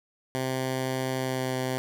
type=tone with pitch glide; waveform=10% pulse; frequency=130.5 to 129.15 Hz; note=C3 to C3; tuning=-4 to -22 cents; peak=-19 dBFS; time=0.35-1.78 s; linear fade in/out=0 ms; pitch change=-18 cents; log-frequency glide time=1.15-1.56 s; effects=none